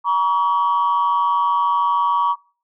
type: tone pair together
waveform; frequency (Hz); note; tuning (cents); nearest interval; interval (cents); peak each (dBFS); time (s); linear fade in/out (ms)
sine; 953 / 1133.3; A#5 / C#6; +38 / +38; minor third; 300; -16; 0.04-2.36; 50
effects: noise-tail reverb RT60 0.4 s tail -22 dB re dry + tanh soft clip ceiling -10 dBFS